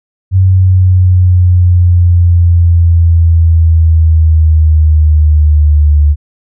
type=exponential sweep; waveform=sine; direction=down; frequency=94.3 to 73.42 Hz; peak=-3 dBFS; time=0.31-6.16 s; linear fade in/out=50 ms; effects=none